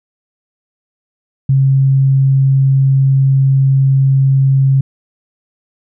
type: tone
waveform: sine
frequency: 135.2 Hz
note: C#3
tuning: 43 cents flat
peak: -7 dBFS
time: 1.49-4.81 s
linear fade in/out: 5 ms
effects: none